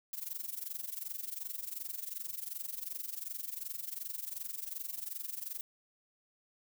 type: noise with amplitude modulation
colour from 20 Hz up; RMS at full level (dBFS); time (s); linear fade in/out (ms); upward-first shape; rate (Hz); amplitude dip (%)
violet; -38; 0.13-5.61; 2; sine; 22.7; 85
effects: none